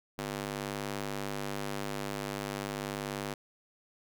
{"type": "tone with high-pass filter", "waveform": "square", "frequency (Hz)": 50.2, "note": "G1", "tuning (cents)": 42, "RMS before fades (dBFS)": -37, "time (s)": [0.18, 3.34], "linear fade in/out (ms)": 5, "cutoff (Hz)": 210, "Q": 0.6, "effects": []}